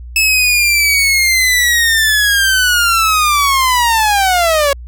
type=linear sweep; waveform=sawtooth; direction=down; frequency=2612 to 550 Hz; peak=-6 dBFS; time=0.16-4.73 s; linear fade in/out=2 ms; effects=added 60 Hz sine -27 dBFS peak until 4.87 s